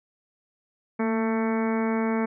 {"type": "harmonic tone with a mistuned harmonic", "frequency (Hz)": 222.5, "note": "A3", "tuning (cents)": 20, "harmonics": [1, 2, 3, 4, 5, 6, 7, 8, 9, 10], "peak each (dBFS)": [-24, -29, -35, -34, -38, -39, -41, -42, -44, -39], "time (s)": [0.99, 2.26], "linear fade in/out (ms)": 10, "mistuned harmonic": 1, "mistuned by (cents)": 32, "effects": []}